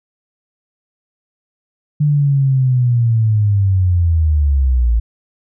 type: linear sweep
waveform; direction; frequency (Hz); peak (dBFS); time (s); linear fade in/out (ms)
sine; down; 150 to 55; -10; 2-5; 10
effects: none